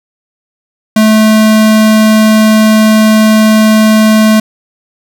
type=tone; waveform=square; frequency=217.1 Hz; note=A3; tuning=23 cents flat; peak=-4 dBFS; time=0.96-4.4 s; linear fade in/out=5 ms; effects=none